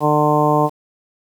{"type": "harmonic tone", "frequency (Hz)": 150, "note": "D3", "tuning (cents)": 37, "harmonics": [1, 2, 3, 4, 5, 6, 7], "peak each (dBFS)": [-20, -20, -20, -20, -20, -20, -20], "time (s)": [0, 0.7], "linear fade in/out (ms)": 50, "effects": ["7-bit"]}